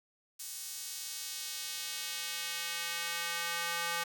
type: tone with high-pass filter sweep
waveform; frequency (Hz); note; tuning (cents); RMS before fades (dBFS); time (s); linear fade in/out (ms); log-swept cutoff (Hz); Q
square; 170.1; F3; -45; -38; 0.39-4.04; 10; 7100 to 1200; 0.86
effects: 9-bit